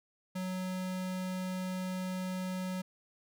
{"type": "tone", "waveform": "square", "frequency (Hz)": 185, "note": "F#3", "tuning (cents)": 0, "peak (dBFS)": -35, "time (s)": [0.35, 2.82], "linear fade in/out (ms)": 10, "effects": []}